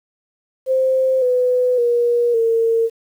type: tone with pitch steps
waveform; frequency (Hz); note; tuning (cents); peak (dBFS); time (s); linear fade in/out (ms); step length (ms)
sine; 523 / 499.7 / 477.4 / 456.1; C5 / B4 / A#4 / A#4; -1 / +20 / +41 / -38; -13; 0.66-2.9; 50; 560
effects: 8-bit